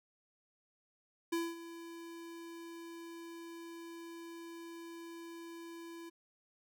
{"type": "tone with ADSR envelope", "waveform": "square", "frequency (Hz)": 335.5, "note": "E4", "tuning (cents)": 31, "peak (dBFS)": -32, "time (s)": [1.32, 6.1], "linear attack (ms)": 10, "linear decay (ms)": 220, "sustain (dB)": -15, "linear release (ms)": 15, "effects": []}